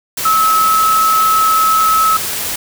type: tone in noise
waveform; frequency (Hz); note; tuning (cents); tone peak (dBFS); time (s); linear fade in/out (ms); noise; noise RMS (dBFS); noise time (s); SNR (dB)
sine; 1294; E6; -32; -9; 0.25-2.17; 5; white; -20; 0.17-2.56; +8
effects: none